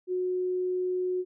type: tone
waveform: sine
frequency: 365.4 Hz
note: F#4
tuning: 22 cents flat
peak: -26 dBFS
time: 0.07-1.25 s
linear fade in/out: 50 ms
effects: none